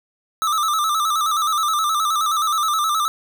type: tone with vibrato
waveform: square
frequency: 1244.5 Hz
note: D#6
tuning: in tune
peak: -18 dBFS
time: 0.42-3.08 s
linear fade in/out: 0 ms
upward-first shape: square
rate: 9.5 Hz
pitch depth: 75 cents each way
effects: none